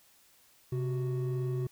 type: tone pair together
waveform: triangle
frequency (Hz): 130.81 / 370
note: C3 / F#4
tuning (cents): 0 / 0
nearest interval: octave + tritone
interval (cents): 1800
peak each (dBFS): -28 / -34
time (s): 0.72-1.67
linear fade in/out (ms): 5
effects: tanh soft clip ceiling -21 dBFS + white hiss -63 dBFS RMS until 1.71 s